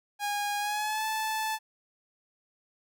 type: tone with pitch glide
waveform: sawtooth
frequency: 820 to 873.8 Hz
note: G#5 to A5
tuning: -22 to -12 cents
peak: -25 dBFS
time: 0.19-1.59 s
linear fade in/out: 50 ms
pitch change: +110 cents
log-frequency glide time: 0.59-1.05 s
effects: none